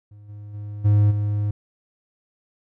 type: tone with level steps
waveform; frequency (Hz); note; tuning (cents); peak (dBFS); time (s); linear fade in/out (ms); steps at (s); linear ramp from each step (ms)
triangle; 103.7; G#2; -2; -40 / -33 / -28 / -11 / -18; 0.11-1.51; 5; 0.28 / 0.53 / 0.84 / 1.1; 20
effects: none